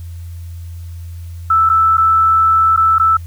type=tone with dropouts; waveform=sine; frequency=1318.5 Hz; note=E6; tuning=in tune; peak=-8 dBFS; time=1.5-3.17 s; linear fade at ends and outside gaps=5 ms; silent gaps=1.692-1.698 / 1.971-1.979 / 2.764-2.774 / 2.984-2.997 s; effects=added 85 Hz sine -26 dBFS peak until 3.26 s + white hiss -49 dBFS RMS until 3.26 s